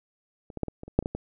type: clicks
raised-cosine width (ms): 2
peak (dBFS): -29 / -21 / -13 / -21 / -25 / -29 / -6 / -26 / -15 / -18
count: 10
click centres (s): 0.502 / 0.573 / 0.633 / 0.683 / 0.834 / 0.88 / 0.99 / 1.026 / 1.059 / 1.15
effects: none